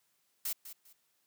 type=noise with echo; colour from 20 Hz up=blue; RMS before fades=-35 dBFS; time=0.45-0.53 s; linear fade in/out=5 ms; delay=200 ms; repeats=2; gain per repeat=-12 dB; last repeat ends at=0.93 s; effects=white hiss -75 dBFS RMS until 1.26 s + high-pass 100 Hz 12 dB/octave